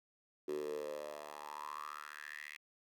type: tone with high-pass filter sweep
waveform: 10% pulse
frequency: 74.5 Hz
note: D2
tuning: 25 cents sharp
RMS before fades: -45 dBFS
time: 0.48-2.57 s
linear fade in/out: 5 ms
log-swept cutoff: 360 to 2200 Hz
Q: 7
effects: none